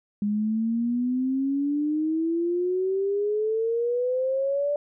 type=exponential sweep; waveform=sine; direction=up; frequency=204.2 to 587 Hz; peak=-22 dBFS; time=0.22-4.76 s; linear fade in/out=2 ms; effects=none